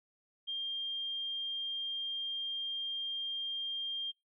sine tone, 3200 Hz, G7, 35 cents sharp, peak -34 dBFS, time 0.47-4.12 s, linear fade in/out 20 ms, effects noise-tail reverb RT60 0.2 s tail -23 dB re dry

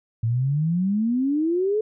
sine exponential sweep, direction up, 110.1 to 440 Hz, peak -19 dBFS, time 0.23-1.81 s, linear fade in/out 5 ms, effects none

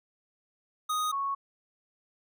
square / sine tone pair in turn, 1244.5 / 1105.9 Hz, D#6 / C#6, 0 / -4 cents, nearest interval major second, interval 204 cents, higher first, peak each -28 dBFS, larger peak neither, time 0.89-1.12 / 1.12-1.35 s, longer neither, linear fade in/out 10 ms, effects none

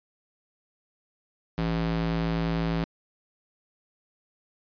square tone with high-pass filter, 55.7 Hz, A1, 22 cents sharp, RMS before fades -27 dBFS, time 1.58-2.84 s, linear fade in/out 0 ms, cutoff 120 Hz, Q 1.8, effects resampled to 11025 Hz

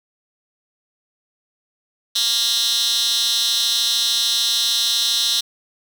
10% pulse tone with high-pass filter, 233.1 Hz, A#3, in tune, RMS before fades -19 dBFS, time 2.15-5.41 s, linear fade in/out 10 ms, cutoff 4100 Hz, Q 4.8, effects none

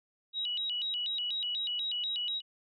sine tone with vibrato, 3351 Hz, G#7, 15 cents sharp, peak -31 dBFS, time 0.33-2.42 s, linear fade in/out 50 ms, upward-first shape square, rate 4.1 Hz, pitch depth 230 cents each way, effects none

